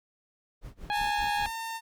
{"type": "noise with tremolo", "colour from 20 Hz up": "brown", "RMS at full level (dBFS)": -40, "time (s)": [0.61, 1.53], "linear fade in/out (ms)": 50, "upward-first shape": "sine", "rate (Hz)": 5.2, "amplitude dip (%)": 95}
{"type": "harmonic tone", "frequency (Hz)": 829, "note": "G#5", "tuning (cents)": -3, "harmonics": [1, 2, 3, 4, 5], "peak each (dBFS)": [-28, -34, -38, -40, -42], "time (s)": [0.9, 1.46], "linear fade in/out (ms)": 0}
{"type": "tone with pitch glide", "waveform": "sawtooth", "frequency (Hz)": [897, 906.4], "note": ["A5", "A#5"], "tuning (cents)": [33, -49], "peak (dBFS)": -30, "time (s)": [0.91, 1.81], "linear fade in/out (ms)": 50, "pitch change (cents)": 18, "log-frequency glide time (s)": [1.1, 1.29]}
{"effects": []}